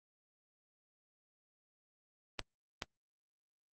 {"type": "clicks", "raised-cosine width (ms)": 0.2, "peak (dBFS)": -18, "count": 2, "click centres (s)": [2.393, 2.822], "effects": ["Opus 24 kbps"]}